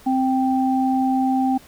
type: tone pair together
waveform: sine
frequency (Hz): 261.6 / 783.9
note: C4 / G5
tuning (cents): 0 / 0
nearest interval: octave + perfect fifth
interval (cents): 1900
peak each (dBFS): -18 / -21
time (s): 0.06-1.58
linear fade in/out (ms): 10
effects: pink hiss -48 dBFS RMS until 1.67 s